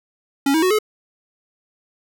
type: tone with pitch steps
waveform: square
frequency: 277.2 / 320.3 / 370 / 427.5 Hz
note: C#4 / E4 / F#4 / A4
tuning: 0 / -50 / 0 / -50 cents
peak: -15 dBFS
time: 0.46-0.788 s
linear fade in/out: 5 ms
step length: 82 ms
effects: none